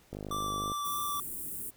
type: click train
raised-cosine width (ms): 2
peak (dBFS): -26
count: 31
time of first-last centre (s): 0.13-0.718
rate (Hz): 51
type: tone with vibrato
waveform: square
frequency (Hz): 1168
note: D6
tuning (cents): -10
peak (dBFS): -33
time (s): 0.31-1.2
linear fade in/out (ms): 2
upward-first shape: sine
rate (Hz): 3.2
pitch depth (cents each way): 10
type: band-stop noise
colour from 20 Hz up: white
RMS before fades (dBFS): -39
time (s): 0.84-1.71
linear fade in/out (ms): 20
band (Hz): 420 to 8300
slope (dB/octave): 48
effects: pink hiss -62 dBFS RMS until 1.76 s